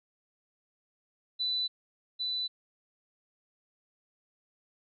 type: tone with echo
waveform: sine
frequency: 3987 Hz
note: B7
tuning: 16 cents sharp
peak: -28 dBFS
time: 1.39-1.68 s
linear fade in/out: 20 ms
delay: 800 ms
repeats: 1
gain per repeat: -2 dB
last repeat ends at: 2.48 s
effects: none